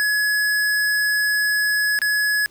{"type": "tone with dropouts", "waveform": "square", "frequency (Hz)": 1691, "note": "G#6", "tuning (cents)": 31, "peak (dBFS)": -18, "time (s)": [0, 2.46], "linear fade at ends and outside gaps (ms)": 0, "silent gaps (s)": [1.989, 2.017], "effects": ["pink hiss -53 dBFS RMS until 2.5 s"]}